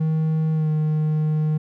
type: tone with pitch glide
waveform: triangle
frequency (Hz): 158 to 154.21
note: D#3 to D#3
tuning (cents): +27 to -15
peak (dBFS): -16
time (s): 0-1.58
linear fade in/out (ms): 10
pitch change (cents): -42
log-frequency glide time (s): 0.53-0.7
effects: none